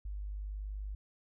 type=tone; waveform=sine; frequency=50.4 Hz; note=G1; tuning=49 cents sharp; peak=-37 dBFS; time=0.05-0.95 s; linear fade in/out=5 ms; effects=none